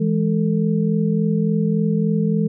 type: tone cluster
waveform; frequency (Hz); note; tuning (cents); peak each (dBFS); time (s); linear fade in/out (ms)
sine; 164.7 / 208.2 / 446.2; E3 / G#3 / A4; -1 / +5 / +24; -19 / -19 / -25; 0-2.48; 10
effects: none